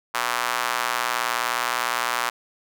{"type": "tone with high-pass filter", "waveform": "square", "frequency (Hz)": 59.8, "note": "A#1", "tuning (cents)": 45, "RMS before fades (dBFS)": -25, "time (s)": [0.14, 2.3], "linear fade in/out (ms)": 10, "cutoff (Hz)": 1100, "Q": 1.7, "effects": []}